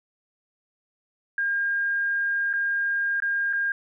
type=tone with dropouts; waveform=sine; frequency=1612 Hz; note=G6; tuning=48 cents sharp; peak=-22 dBFS; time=1.38-3.72 s; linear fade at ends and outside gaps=2 ms; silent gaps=2.53-2.536 / 3.202-3.222 / 3.529-3.533 s; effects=none